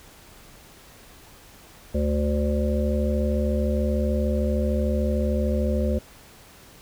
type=harmonic tone; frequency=73.42 Hz; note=D2; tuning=in tune; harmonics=1 / 3 / 5 / 7 / 8; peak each=-23 / -26 / -32 / -29 / -31 dBFS; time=1.94-5.99 s; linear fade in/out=10 ms; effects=pink hiss -49 dBFS RMS until 6.81 s